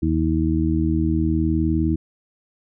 harmonic tone, 79.6 Hz, D#2, 40 cents sharp, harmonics 1 / 2 / 3 / 4, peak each -22 / -24 / -25 / -21 dBFS, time 0.02-1.96 s, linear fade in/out 10 ms, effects none

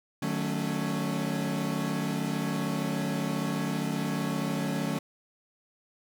40% pulse chord, D# half-diminished seventh, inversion none, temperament equal with one note detuned, 151.92 / 185 / 220 / 277.2 Hz, D#3 / F#3 / A3 / C#4, -41 / 0 / 0 / 0 cents, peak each -33 dBFS, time 0.22-4.99 s, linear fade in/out 5 ms, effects none

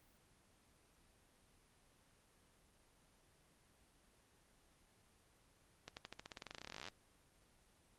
accelerating click train, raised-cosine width 0.2 ms, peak -30 dBFS, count 29, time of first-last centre 5.88-6.885 s, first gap 89 ms, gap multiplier 0.92, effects pink hiss -71 dBFS RMS until 7.98 s + Opus 24 kbps

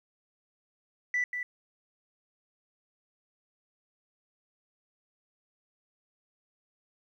sine tone with echo, 1975.5 Hz, B6, in tune, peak -24 dBFS, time 1.14-1.24 s, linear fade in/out 2 ms, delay 190 ms, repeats 1, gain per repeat -7 dB, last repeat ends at 1.43 s, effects tanh soft clip ceiling -23 dBFS + 11-bit

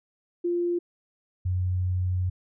sine tone pair in turn, 348.1 / 91.27 Hz, F4 / F#2, -6 / -23 cents, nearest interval octave + major seventh, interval 2317 cents, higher first, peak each -23 dBFS, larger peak neither, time 0.44-0.79 / 1.45-2.3 s, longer second, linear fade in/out 10 ms, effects none

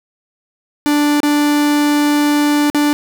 45% pulse tone with dropouts, 293.7 Hz, D4, in tune, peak -11 dBFS, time 0.86-2.93 s, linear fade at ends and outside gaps 0 ms, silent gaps 1.203-1.232 / 2.7-2.747 s, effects none

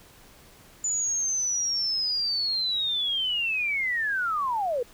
sine linear sweep, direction down, 7010 to 457.9 Hz, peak -24 dBFS, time 0.84-4.83 s, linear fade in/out 5 ms, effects pink hiss -53 dBFS RMS until 4.93 s

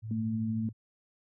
sine tone with tremolo, 110 Hz, A2, in tune, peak -31 dBFS, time 0.02-0.73 s, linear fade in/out 50 ms, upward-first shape triangle, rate 13 Hz, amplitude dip 55%
sine tone, 222.1 Hz, A3, 16 cents sharp, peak -30 dBFS, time 0.11-0.69 s, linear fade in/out 2 ms
effects none

